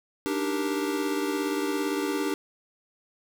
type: chord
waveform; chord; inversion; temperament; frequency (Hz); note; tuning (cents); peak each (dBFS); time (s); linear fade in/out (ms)
square; Eb major seventh; third; equal; 293.7 / 311.1 / 392 / 466.2; D4 / Eb4 / G4 / Bb4; 0 / 0 / 0 / 0; -30 / -36 / -31 / -36; 0.26-2.34; 0
effects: none